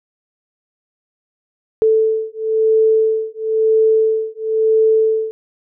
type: beating tone pair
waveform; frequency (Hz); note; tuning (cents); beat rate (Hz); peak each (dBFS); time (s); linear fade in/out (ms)
sine; 440 / 440.99; A4 / A4; 0 / +4; 0.99; -15 / -15; 1.82-5.31; 0
effects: none